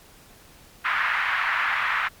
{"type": "band-pass noise", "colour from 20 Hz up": "white", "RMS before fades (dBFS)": -24, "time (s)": [0.84, 2.09], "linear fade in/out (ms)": 20, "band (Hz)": [1100, 2000], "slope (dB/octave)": 24, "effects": ["pink hiss -51 dBFS RMS until 2.2 s", "MP3 96 kbps"]}